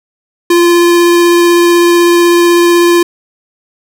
square tone with vibrato, 345.7 Hz, F4, 18 cents flat, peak -5 dBFS, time 0.5-3.03 s, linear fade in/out 5 ms, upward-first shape sine, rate 16 Hz, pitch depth 8 cents each way, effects none

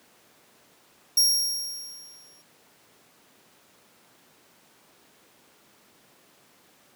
sawtooth tone with exponential decay, 5588 Hz, F8, in tune, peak -13 dBFS, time 1.17-2.42 s, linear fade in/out 5 ms, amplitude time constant 270 ms, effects pink hiss -58 dBFS RMS until 6.95 s + high-pass 200 Hz 12 dB/octave

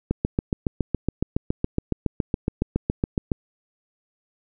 click train, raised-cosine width 3 ms, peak -8 dBFS, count 24, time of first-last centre 0.11-3.318 s, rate 7.17 Hz, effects none

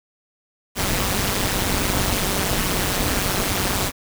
pink noise with amplitude modulation, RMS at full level -18 dBFS, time 0.75-3.92 s, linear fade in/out 50 ms, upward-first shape sine, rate 194 Hz, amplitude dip 85%, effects none

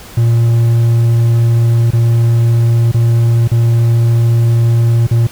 triangle tone with dropouts, 116.54 Hz, A#2, in tune, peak -5 dBFS, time 0.17-5.27 s, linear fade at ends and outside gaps 5 ms, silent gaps 1.907-1.932 / 2.917-2.943 / 3.477-3.515 / 5.069-5.11 s, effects pink hiss -34 dBFS RMS until 5.31 s

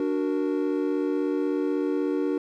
triangle chord, D augmented, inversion none, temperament equal, 293.7 / 370 / 466.2 Hz, D4 / F#4 / A#4, 0 / 0 / 0 cents, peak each -24 / -26 / -28 dBFS, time 0-2.38 s, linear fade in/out 2 ms, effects none

